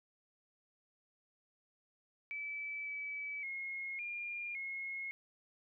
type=tone with pitch steps; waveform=sine; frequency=2307 / 2294 / 2158 / 2407 / 2165 Hz; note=D7 / D7 / C#7 / D7 / C#7; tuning=-31 / -41 / -47 / +42 / -41 cents; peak=-39 dBFS; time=2.31-5.11 s; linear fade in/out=0 ms; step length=560 ms; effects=none